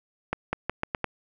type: accelerating click train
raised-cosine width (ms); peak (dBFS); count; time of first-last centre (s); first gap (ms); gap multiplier
0.5; -11; 6; 0.33-1.043; 200; 0.83
effects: none